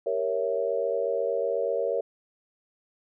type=chord; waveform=sine; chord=G diminished seventh; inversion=none; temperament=equal; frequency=392 / 466.2 / 554.4 / 659.3 Hz; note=G4 / Bb4 / Db5 / Fb5; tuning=0 / 0 / 0 / 0 cents; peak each=-34 / -28 / -28 / -33 dBFS; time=0.06-2.01 s; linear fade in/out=5 ms; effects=none